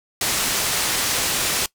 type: low-pass noise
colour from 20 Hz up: white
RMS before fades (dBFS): -22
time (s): 0.21-1.66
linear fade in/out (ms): 2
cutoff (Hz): 9500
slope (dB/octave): 12
effects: noise-tail reverb RT60 0.1 s tail -21 dB re dry